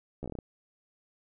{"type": "slowing click train", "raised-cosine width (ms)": 2, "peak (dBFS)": -25, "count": 8, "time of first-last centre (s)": [0.23, 0.388], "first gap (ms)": 13, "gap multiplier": 1.18, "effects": []}